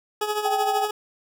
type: tone with tremolo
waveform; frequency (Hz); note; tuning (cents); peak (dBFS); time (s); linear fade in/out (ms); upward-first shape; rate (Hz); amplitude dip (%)
20% pulse; 421.5; G#4; +26; -16; 0.21-0.91; 5; triangle; 13; 70
type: tone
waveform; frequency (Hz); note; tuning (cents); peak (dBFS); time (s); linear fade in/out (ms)
sine; 782; G5; -4; -22; 0.45-0.85; 2
effects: none